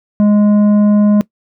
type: tone with tanh clipping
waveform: sine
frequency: 207.7 Hz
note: G#3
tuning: in tune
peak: -8 dBFS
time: 0.2-1.21 s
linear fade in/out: 0 ms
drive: 8 dB
effects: noise-tail reverb RT60 0.1 s tail -20 dB re dry